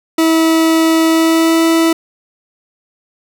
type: tone with pitch glide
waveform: 40% pulse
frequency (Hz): 324.1 to 328.1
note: E4 to E4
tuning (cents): -29 to -8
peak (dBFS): -8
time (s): 0.18-1.93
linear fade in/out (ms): 5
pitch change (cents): +21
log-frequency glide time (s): 1.08-1.63
effects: none